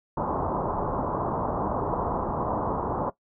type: low-pass noise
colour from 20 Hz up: white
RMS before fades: -28 dBFS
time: 0.17-3.1 s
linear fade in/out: 5 ms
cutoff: 1100 Hz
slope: 48 dB/octave
effects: noise-tail reverb RT60 0.1 s tail -17 dB re dry